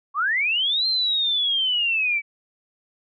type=linear two-way sweep; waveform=sine; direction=up then down; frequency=1062 to 4180 to 2272 Hz; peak=-19 dBFS; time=0.14-2.22 s; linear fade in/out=50 ms; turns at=0.87 s; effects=none